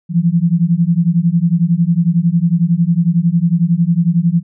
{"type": "beating tone pair", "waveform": "sine", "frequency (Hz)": [164.7, 175.7], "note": ["E3", "F3"], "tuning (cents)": [-1, 11], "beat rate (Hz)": 11, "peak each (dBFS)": -13, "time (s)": [0.09, 4.43], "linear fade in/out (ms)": 50, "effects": []}